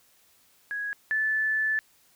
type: tone pair in turn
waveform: sine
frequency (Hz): 1661.2 / 1745.9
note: G#6 / A6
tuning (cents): 0 / -14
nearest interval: minor second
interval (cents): 86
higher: second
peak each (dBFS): -29 / -23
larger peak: second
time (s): 0.71-0.93 / 1.11-1.79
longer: second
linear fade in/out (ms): 0
effects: white hiss -62 dBFS RMS until 2.15 s